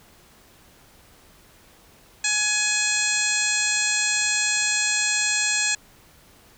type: harmonic tone with a mistuned harmonic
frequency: 841 Hz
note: G#5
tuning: 22 cents sharp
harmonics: 1 / 2 / 3 / 4 / 5 / 6 / 7 / 8 / 9 / 10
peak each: -38 / -27 / -26 / -32 / -29 / -37 / -33 / -28 / -26 / -38 dBFS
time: 2.24-5.75 s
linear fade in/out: 5 ms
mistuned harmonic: 10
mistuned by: -23 cents
effects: pink hiss -53 dBFS RMS until 6.57 s